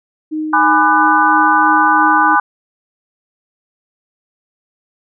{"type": "tone with tremolo", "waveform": "sine", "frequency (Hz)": 310, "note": "D#4", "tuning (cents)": -6, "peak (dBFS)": -16, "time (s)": [0.31, 2.36], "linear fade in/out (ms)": 20, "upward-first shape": "triangle", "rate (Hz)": 3, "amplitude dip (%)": 40}
{"type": "chord", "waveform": "sine", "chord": "G# half-diminished seventh", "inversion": "none", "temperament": "just", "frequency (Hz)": [830.6, 996.7, 1196.1, 1495.1], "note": ["G#5", "B5", "D6", "F#6"], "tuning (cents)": [0, 16, 31, 18], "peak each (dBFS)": -14, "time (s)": [0.53, 2.4], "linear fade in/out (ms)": 5}
{"effects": []}